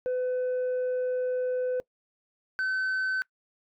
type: tone pair in turn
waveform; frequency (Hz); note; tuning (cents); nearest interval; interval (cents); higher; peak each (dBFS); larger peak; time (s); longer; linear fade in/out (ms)
sine; 504 / 1526.5; B4 / G6; +35 / -46; octave + perfect fifth; 1919; second; -23; neither; 0.06-1.8 / 2.59-3.22; first; 0
effects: noise-tail reverb RT60 0.1 s tail -24 dB re dry + tanh soft clip ceiling -25 dBFS